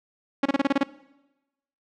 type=tone bursts; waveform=sawtooth; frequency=277.2 Hz; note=C#4; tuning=in tune; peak=-14 dBFS; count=8; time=0.43-0.834 s; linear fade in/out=5 ms; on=26 ms; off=28 ms; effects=noise-tail reverb RT60 1.0 s tail -20 dB re dry + low-pass 3000 Hz 12 dB/octave